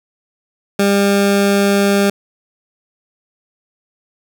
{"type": "tone", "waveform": "20% pulse", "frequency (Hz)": 200, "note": "G3", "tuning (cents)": 35, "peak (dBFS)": -6, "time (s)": [0.79, 2.1], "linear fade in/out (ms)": 5, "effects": []}